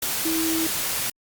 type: tone in noise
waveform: sine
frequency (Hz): 324.3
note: E4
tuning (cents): -28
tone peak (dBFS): -23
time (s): 0.25-0.67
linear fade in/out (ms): 5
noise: white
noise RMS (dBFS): -26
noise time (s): 0.02-1.1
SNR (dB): 0
effects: Opus 48 kbps